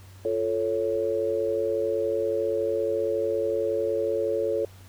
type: chord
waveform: sine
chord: F augmented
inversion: none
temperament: equal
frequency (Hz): 349.2 / 440 / 554.4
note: F4 / A4 / C#5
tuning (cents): 0 / 0 / 0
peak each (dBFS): -31 / -26 / -27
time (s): 0.25-4.65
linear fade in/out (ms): 2
effects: added 95 Hz sine -46 dBFS peak until 4.88 s + pink hiss -54 dBFS RMS until 4.88 s